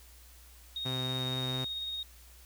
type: tone with tremolo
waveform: sine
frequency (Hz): 3729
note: A#7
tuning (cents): 0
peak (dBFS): -33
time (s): 0.76-2.03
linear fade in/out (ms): 2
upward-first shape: triangle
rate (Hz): 18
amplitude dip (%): 30
type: tone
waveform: sawtooth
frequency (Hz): 129.2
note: C3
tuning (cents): -21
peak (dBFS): -30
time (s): 0.85-1.65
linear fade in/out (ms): 10
effects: added 60 Hz sine -54 dBFS peak until 2.45 s + white hiss -58 dBFS RMS until 2.45 s